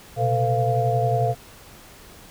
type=tone cluster; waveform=sine; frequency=120.5 / 131.7 / 446.1 / 506 / 694 Hz; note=B2 / C3 / A4 / B4 / F5; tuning=-42 / +12 / +24 / +42 / -11 cents; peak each=-22 / -31 / -27 / -28 / -22 dBFS; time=0.16-1.35 s; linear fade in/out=50 ms; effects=pink hiss -46 dBFS RMS until 2.3 s